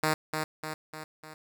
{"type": "tone with echo", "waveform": "5% pulse", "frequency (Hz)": 155.56, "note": "D#3", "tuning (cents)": 0, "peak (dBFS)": -13, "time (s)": [0.03, 0.14], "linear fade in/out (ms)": 5, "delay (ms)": 300, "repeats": 4, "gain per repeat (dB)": -5, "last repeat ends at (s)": 1.34, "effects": []}